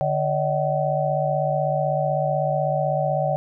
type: tone cluster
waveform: sine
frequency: 148 / 572 / 628 / 757 Hz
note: D3 / D5 / D#5 / F#5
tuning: +14 / -46 / +16 / +39 cents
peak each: -25 dBFS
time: 0.01-3.36 s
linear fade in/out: 0 ms
effects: none